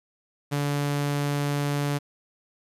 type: tone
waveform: sawtooth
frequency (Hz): 144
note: D3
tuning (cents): -34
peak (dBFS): -20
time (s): 0.51-1.99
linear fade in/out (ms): 20
effects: resampled to 32000 Hz + 9-bit